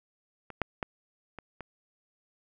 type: clicks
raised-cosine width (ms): 0.5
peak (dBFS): -27 / -12 / -16 / -26 / -25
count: 5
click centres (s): 0.503 / 0.617 / 0.828 / 1.387 / 1.607
effects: none